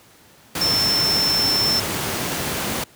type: tone in noise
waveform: sine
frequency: 5350 Hz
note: E8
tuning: 25 cents sharp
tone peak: -17 dBFS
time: 0.61-1.8 s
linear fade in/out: 5 ms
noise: pink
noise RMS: -24 dBFS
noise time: 0.55-2.84 s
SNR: +4 dB
effects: pink hiss -50 dBFS RMS until 2.95 s + high-pass 100 Hz 12 dB/octave